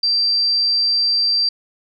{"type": "tone", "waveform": "sine", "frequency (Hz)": 4699, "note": "D8", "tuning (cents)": 0, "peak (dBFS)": -14, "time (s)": [0.03, 1.49], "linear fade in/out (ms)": 5, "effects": []}